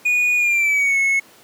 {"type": "tone with pitch glide", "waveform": "triangle", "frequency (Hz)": [2458, 2190], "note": ["D#7", "C#7"], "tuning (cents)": [-22, -22], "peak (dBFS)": -13, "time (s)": [0.05, 1.2], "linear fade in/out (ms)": 10, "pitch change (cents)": -200, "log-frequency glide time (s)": [0.37, 0.98], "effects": ["pink hiss -48 dBFS RMS until 1.43 s", "high-pass 200 Hz 12 dB/octave"]}